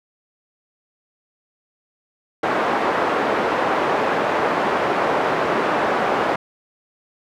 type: band-pass noise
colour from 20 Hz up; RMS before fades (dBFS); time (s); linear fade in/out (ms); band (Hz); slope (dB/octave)
pink; -20; 2.43-6.36; 5; 420 to 1300; 12
effects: none